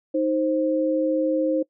sine tone pair together, 312.8 / 526.1 Hz, D#4 / C5, +9 / +9 cents, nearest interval major sixth, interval 900 cents, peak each -22 dBFS, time 0.14-1.63 s, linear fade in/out 10 ms, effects noise-tail reverb RT60 0.1 s tail -23 dB re dry

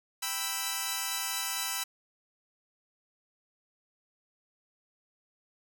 5% pulse chord, E minor, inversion first, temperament equal, 784 / 987.8 / 1318.5 Hz, G5 / B5 / E6, 0 / 0 / 0 cents, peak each -26 / -23 / -23 dBFS, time 0.22-1.84 s, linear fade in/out 10 ms, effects none

